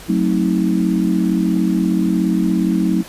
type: chord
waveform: sine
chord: F# diminished seventh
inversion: none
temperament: just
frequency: 185 / 222 / 266.4 / 319.7 Hz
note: F#3 / A3 / C4 / Eb4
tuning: 0 / +16 / +31 / +47 cents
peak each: -17 / -20 / -22 / -19 dBFS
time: 0.08-3.03 s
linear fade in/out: 20 ms
effects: pink hiss -37 dBFS RMS until 3.08 s + resampled to 32000 Hz